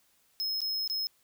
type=tone with dropouts; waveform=square; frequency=5160 Hz; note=E8; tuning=38 cents flat; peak=-30 dBFS; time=0.4-1.07 s; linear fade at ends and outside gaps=0 ms; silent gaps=0.605-0.617 / 0.876-0.899 s; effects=white hiss -68 dBFS RMS until 1.23 s